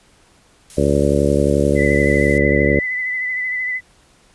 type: noise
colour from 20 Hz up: blue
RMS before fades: -36 dBFS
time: 0.7-2.38 s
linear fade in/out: 0 ms
type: harmonic tone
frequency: 71.4 Hz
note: D2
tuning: 48 cents flat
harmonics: 1 / 2 / 3 / 4 / 5 / 6 / 7 / 8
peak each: -21 / -21 / -21 / -21 / -21 / -21 / -21 / -21 dBFS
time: 0.77-2.8 s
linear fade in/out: 10 ms
type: tone with vibrato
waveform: sine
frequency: 2008 Hz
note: B6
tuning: 28 cents sharp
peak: -19 dBFS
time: 1.75-3.81 s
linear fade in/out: 50 ms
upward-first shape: sine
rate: 13 Hz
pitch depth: 29 cents each way
effects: pink hiss -53 dBFS RMS until 4.34 s + resampled to 24000 Hz